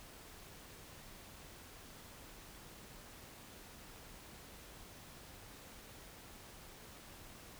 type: silence
effects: pink hiss -55 dBFS RMS until 7.59 s